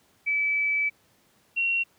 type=tone pair in turn; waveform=sine; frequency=2302 / 2738 Hz; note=D7 / F7; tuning=-35 / -35 cents; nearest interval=minor third; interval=300 cents; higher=second; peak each=-22 dBFS; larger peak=neither; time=0.26-0.9 / 1.56-1.84 s; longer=first; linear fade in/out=20 ms; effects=pink hiss -63 dBFS RMS until 1.98 s + high-pass 100 Hz 12 dB/octave